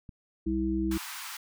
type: click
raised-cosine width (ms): 5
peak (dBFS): -32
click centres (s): 0.092
type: harmonic tone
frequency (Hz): 64.9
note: C2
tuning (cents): -13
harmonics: 1 / 3 / 5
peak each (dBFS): -33 / -32 / -28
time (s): 0.46-0.98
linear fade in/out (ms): 10
type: high-pass noise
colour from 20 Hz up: pink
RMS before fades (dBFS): -40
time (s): 0.91-1.37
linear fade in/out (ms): 5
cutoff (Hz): 900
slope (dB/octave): 48
effects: none